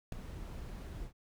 brown noise with ADSR envelope, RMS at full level -30 dBFS, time 0.12-1.13 s, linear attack 4 ms, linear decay 3 ms, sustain -14 dB, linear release 97 ms, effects none

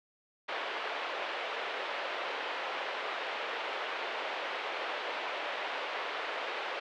pink band-pass noise, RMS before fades -37 dBFS, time 0.48-6.8 s, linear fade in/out 10 ms, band 470 to 3300 Hz, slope 24 dB/octave, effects none

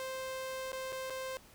sawtooth tone with dropouts, 523.3 Hz, C5, in tune, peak -34 dBFS, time 0-1.37 s, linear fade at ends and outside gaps 0 ms, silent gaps 0.719-0.73 / 0.922-0.926 / 1.098-1.104 s, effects pink hiss -59 dBFS RMS until 1.54 s

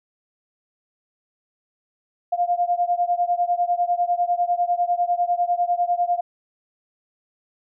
sine beating tone pair, 698.5 / 708.5 Hz, F5 / F5, 0 / +25 cents, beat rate 10 Hz, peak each -21 / -22 dBFS, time 2.32-6.21 s, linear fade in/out 10 ms, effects none

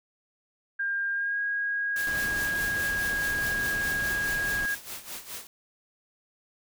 sine tone with pitch glide, 1603 to 1640.5 Hz, G6 to G#6, +38 to -22 cents, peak -26 dBFS, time 0.79-4.75 s, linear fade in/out 10 ms, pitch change +40 cents, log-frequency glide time 1.12-1.39 s
white noise with tremolo, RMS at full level -37 dBFS, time 1.96-5.47 s, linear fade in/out 2 ms, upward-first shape sine, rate 4.8 Hz, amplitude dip 75%
pink noise, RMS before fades -37 dBFS, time 2.07-4.66 s, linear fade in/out 0 ms
effects none

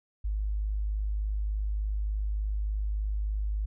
sine tone, 51.7 Hz, G#1, 7 cents flat, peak -27 dBFS, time 0.24-3.66 s, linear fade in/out 10 ms, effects none

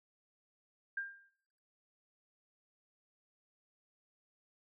sine tone with exponential decay, 1598 Hz, G6, 33 cents sharp, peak -33 dBFS, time 0.97-1.29 s, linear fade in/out 5 ms, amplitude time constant 68 ms, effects noise-tail reverb RT60 0.9 s tail -24 dB re dry

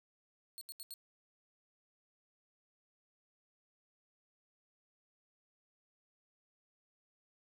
15% pulse tone bursts, 4326 Hz, C#8, 43 cents flat, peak -38 dBFS, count 4, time 0.58-0.939 s, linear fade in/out 0 ms, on 32 ms, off 77 ms, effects none

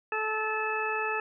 harmonic tone, 434.5 Hz, A4, 22 cents flat, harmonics 1 / 2 / 3 / 4 / 6, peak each -34 / -34 / -34 / -34 / -34 dBFS, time 0.12-1.2 s, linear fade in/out 2 ms, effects none

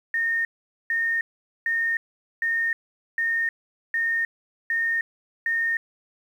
sine tone bursts, 1834 Hz, A#6, 29 cents flat, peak -21 dBFS, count 8, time 0.14-5.77 s, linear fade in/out 2 ms, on 310 ms, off 450 ms, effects 9-bit

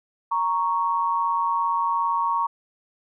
sine tone pair together, 932.3 / 1109.7 Hz, A#5 / C#6, 0 / +2 cents, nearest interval minor third, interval 302 cents, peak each -23 dBFS, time 0.31-2.47 s, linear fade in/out 10 ms, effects none

